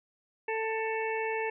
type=harmonic tone; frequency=443.5 Hz; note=A4; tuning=14 cents sharp; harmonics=1 / 2 / 4 / 5 / 6; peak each=-32 / -35 / -38 / -39 / -40 dBFS; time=0.48-1.5 s; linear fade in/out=5 ms; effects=none